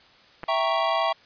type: clicks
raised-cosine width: 0.5 ms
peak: -20 dBFS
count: 2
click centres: 0.433 / 0.439 s
type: chord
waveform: square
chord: E diminished seventh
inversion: none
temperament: equal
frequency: 659.3 / 784 / 932.3 / 1108.7 Hz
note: E5 / G5 / Bb5 / Db6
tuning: 0 / 0 / 0 / 0 cents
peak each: -26 / -29 / -30 / -27 dBFS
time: 0.48-1.13 s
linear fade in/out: 10 ms
effects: white hiss -54 dBFS RMS until 1.25 s + resampled to 11025 Hz